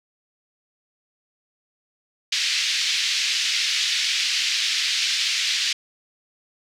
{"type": "band-pass noise", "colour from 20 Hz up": "white", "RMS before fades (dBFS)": -23, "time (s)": [2.32, 5.73], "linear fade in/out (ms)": 5, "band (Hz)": [2100, 5200], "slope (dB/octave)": 24, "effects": []}